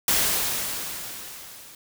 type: noise with level ramp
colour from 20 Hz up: white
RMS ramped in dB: -20 to -46 dBFS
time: 0.08-1.75 s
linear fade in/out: 2 ms
effects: none